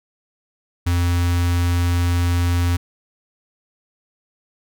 square tone with notch filter, 87.31 Hz, F2, in tune, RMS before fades -18 dBFS, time 0.86-2.77 s, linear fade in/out 10 ms, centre 540 Hz, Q 0.93, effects none

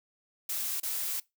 blue noise with dropouts, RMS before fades -33 dBFS, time 0.49-1.2 s, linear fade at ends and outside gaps 5 ms, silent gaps 0.801-0.831 s, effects noise-tail reverb RT60 0.2 s tail -22 dB re dry

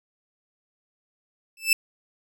sawtooth tone with exponential growth, 2639 Hz, E7, 1 cent sharp, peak -9 dBFS, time 1.57-1.73 s, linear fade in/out 2 ms, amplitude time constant 33 ms, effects none

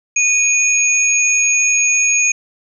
sine tone pair together, 2472 / 6599 Hz, D#7 / G#8, -12 / -12 cents, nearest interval octave + perfect fourth, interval 1700 cents, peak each -14 dBFS, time 0.16-2.32 s, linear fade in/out 5 ms, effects none

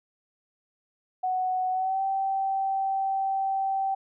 sine tone with pitch glide, 742 to 775.7 Hz, F#5 to G5, +5 to -18 cents, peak -24 dBFS, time 1.23-3.95 s, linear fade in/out 10 ms, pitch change +77 cents, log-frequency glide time 1.71-2.02 s, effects none

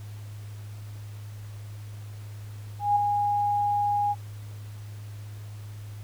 sine tone with ADSR envelope, 821 Hz, G#5, 20 cents flat, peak -17 dBFS, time 2.79-4.15 s, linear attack 170 ms, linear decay 7 ms, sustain -5 dB, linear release 37 ms, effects added 104 Hz sine -37 dBFS peak until 6.03 s + pink hiss -53 dBFS RMS until 6.03 s

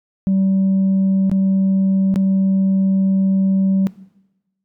sine tone with dropouts, 192.3 Hz, G3, 33 cents flat, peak -11 dBFS, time 0.27-3.87 s, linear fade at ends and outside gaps 0 ms, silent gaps 1.297-1.315 / 2.142-2.159 s, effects noise-tail reverb RT60 1.0 s tail -20 dB re dry + tanh soft clip ceiling -11 dBFS

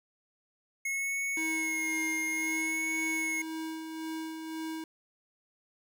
square tone with vibrato, 2172 Hz, C#7, 36 cents flat, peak -31 dBFS, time 0.85-3.42 s, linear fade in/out 5 ms, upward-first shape sine, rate 0.59 Hz, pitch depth 33 cents each way
square tone with tremolo, 319.8 Hz, D#4, 48 cents sharp, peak -35 dBFS, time 1.37-4.84 s, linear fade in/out 2 ms, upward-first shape sine, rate 1.9 Hz, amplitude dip 40%
effects none

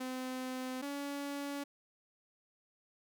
sawtooth tone pair in turn, 256.8 / 283.4 Hz, C4 / C#4, -32 / +38 cents, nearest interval major second, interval 170 cents, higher second, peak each -34 / -34 dBFS, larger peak neither, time 0-0.82 / 0.82-1.64 s, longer neither, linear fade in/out 10 ms, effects none

